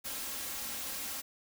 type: noise with comb filter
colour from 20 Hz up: white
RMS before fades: -39 dBFS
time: 0.04-1.22 s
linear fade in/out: 20 ms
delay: 3.7 ms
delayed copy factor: +0.55
effects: none